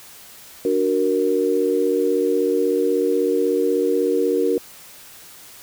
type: chord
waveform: sine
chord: D augmented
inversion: none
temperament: equal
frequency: 293.7 / 370 / 466.2 Hz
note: D4 / F#4 / A#4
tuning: 0 / 0 / 0 cents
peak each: -23 / -21 / -19 dBFS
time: 0.65-4.58 s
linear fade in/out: 2 ms
effects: white hiss -43 dBFS RMS until 5.62 s